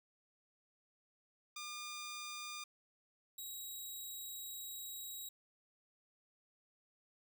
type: tone pair in turn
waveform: 10% pulse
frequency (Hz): 1207 / 3832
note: D6 / A#7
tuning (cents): +47 / +47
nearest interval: octave + minor sixth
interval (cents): 2000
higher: second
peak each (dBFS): -36 / -37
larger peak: first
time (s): 1.56-2.64 / 3.38-5.29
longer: second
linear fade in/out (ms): 5
effects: none